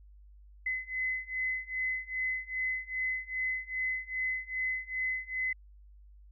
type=beating tone pair; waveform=sine; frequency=2031 / 2033.5 Hz; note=B6 / C7; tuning=+48 / -50 cents; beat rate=2.5 Hz; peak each=-35 / -34 dBFS; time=0.66-5.53 s; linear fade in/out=5 ms; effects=added 50 Hz sine -52 dBFS peak until 6.31 s